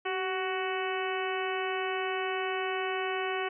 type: harmonic tone with a mistuned harmonic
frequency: 372.6 Hz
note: F#4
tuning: 12 cents sharp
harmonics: 1 / 2 / 3 / 4 / 5 / 6 / 7 / 8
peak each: -33 / -36 / -38 / -39 / -40 / -41 / -41 / -42 dBFS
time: 0.05-3.49 s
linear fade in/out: 10 ms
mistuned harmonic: 1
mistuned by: +44 cents
effects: none